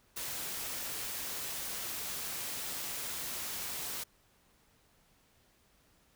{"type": "noise", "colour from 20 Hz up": "white", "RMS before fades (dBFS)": -39, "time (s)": [0.16, 4.04], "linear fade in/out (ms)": 10, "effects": ["pink hiss -68 dBFS RMS until 6.15 s"]}